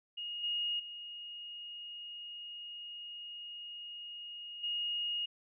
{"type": "tone with level steps", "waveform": "sine", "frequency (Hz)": 2865, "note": "F7", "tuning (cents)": 44, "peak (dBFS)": [-38, -32, -43, -33], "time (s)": [0.17, 5.26], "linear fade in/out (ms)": 10, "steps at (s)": [0.43, 0.79, 4.63], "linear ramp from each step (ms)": 10, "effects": []}